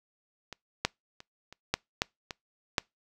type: clicks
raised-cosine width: 0.2 ms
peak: -23 / -7 / -28 / -29 / -8 / -8 / -19 / -7 dBFS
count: 8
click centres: 0.527 / 0.85 / 1.204 / 1.526 / 1.74 / 2.019 / 2.308 / 2.782 s
effects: noise-tail reverb RT60 0.2 s tail -26 dB re dry